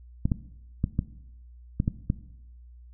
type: clicks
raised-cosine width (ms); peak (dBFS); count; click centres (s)
5; -11; 7; 0.255 / 0.318 / 0.841 / 0.991 / 1.801 / 1.879 / 2.101
effects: noise-tail reverb RT60 0.9 s tail -17 dB re dry + added 60 Hz sine -46 dBFS peak until 2.93 s